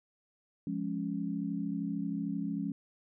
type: chord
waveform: sine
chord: Db major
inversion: first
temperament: equal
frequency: 174.61 / 207.7 / 277.2 Hz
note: F3 / Ab3 / Db4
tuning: 0 / 0 / 0 cents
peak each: -37 / -36 / -36 dBFS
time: 0.67-2.72 s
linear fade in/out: 2 ms
effects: none